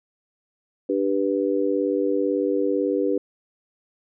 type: chord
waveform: sine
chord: G major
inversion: second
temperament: just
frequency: 294 / 392 / 490 Hz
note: D4 / G4 / B4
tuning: +2 / 0 / -14 cents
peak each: -24 dBFS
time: 0.89-3.18 s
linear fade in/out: 5 ms
effects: none